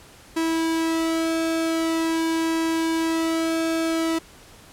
sawtooth tone with flanger, 326.3 Hz, E4, 18 cents flat, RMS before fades -23 dBFS, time 0.36-4.19 s, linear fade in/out 10 ms, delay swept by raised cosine 1.4 to 2.06 ms, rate 0.45 Hz, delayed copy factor -0.6, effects pink hiss -48 dBFS RMS until 4.72 s + low-pass 12000 Hz 12 dB/octave

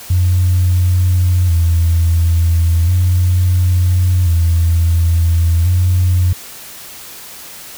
sine tone with vibrato, 86.9 Hz, F2, 8 cents flat, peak -8 dBFS, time 0.1-6.33 s, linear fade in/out 5 ms, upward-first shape square, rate 0.36 Hz, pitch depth 64 cents each way, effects tanh soft clip ceiling -4 dBFS + white hiss -33 dBFS RMS until 7.77 s

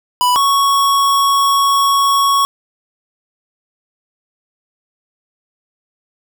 square tone pair in turn, 989 / 1110.1 Hz, B5 / C#6, +2 / +2 cents, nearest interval major second, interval 200 cents, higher second, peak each -11 dBFS, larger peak neither, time 0.21-0.36 / 0.36-2.45 s, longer second, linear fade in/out 0 ms, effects none

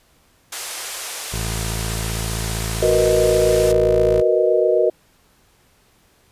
white band-pass noise, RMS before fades -30 dBFS, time 0.52-3.72 s, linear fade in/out 5 ms, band 410 to 11000 Hz, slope 24 dB/octave
20% pulse tone, 55.3 Hz, A1, 9 cents sharp, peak -18 dBFS, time 1.32-4.22 s, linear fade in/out 20 ms
sine chord, B major seventh, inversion second, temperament equal, 370 / 466.2 / 493.9 / 622.3 Hz, F#4 / A#4 / B4 / D#5, 0 / 0 / 0 / 0 cents, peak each -19 / -18 / -21 / -18 dBFS, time 2.82-4.9 s, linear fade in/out 5 ms
effects pink hiss -57 dBFS RMS until 6.31 s + resampled to 32000 Hz

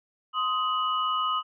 sine tone cluster, 1038 / 1253 / 2946 Hz, C6 / D#6 / F#7, -14 / +12 / -8 cents, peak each -32 / -25 / -33 dBFS, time 0.33-1.43 s, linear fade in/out 50 ms, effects none

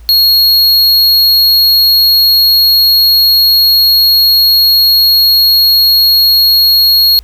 square tone, 4302 Hz, C8, 47 cents sharp, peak -5 dBFS, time 0.09-7.19 s, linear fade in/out 0 ms, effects added 56 Hz sine -31 dBFS peak until 7.23 s + pink hiss -48 dBFS RMS until 7.23 s

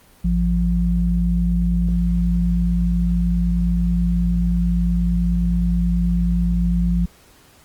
sine tone pair together, 55.15 / 174.61 Hz, A1 / F3, +5 / 0 cents, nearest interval octave + minor sixth, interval 1995 cents, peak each -18 dBFS, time 0.24-7.06 s, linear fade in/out 10 ms, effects pink hiss -51 dBFS RMS until 7.64 s + Opus 24 kbps

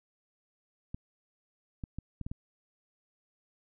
clicks, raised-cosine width 5 ms, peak -25 dBFS, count 6, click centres 0.945 / 1.838 / 1.986 / 2.213 / 2.265 / 2.315 s, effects none

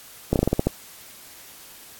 slowing click train, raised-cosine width 2 ms, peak -5 dBFS, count 8, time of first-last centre 0.33-0.67 s, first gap 28 ms, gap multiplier 1.18, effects white hiss -45 dBFS RMS until 1.99 s + AAC 64 kbps

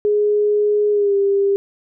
sine tone with pitch glide, 416.7 to 397.7 Hz, G#4 to G4, +6 to +25 cents, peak -13 dBFS, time 0.05-1.56 s, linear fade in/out 0 ms, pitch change -81 cents, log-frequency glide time 0.91-1.15 s, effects none

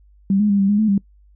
sine tone with pitch steps, 195.5 / 209.4 / 200.6 / 195.9 / 206 / 217 / 198.4 Hz, G3 / G#3 / G3 / G3 / G#3 / A3 / G3, -4 / +15 / +40 / -1 / -14 / -24 / +21 cents, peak -13 dBFS, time 0.3-0.979 s, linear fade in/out 2 ms, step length 97 ms, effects noise-tail reverb RT60 0.1 s tail -23 dB re dry + added 50 Hz sine -48 dBFS peak until 1.35 s

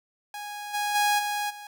sawtooth tone with level steps, 827 Hz, G#5, 8 cents flat, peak -31 / -22 / -17 / -23 / -36 dBFS, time 0.34-1.67 s, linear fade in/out 2 ms, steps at 0.73 / 0.94 / 1.18 / 1.49 s, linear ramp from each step 20 ms, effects none

